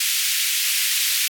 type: high-pass noise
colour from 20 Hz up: pink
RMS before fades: -21 dBFS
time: 0-1.28 s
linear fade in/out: 5 ms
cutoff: 2200 Hz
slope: 24 dB/octave
effects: AAC 64 kbps